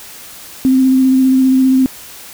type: tone with vibrato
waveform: sine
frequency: 261.6 Hz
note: C4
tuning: in tune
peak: -7 dBFS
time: 0.65-1.86 s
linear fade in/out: 0 ms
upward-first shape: square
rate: 15 Hz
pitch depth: 13 cents each way
effects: white hiss -34 dBFS RMS until 2.33 s